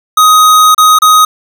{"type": "tone with dropouts", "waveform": "square", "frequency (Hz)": 1254, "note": "D#6", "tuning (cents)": 13, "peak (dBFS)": -3, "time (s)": [0.17, 1.25], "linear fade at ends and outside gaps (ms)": 5, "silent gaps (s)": [[0.747, 0.779], [0.988, 1.019]], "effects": []}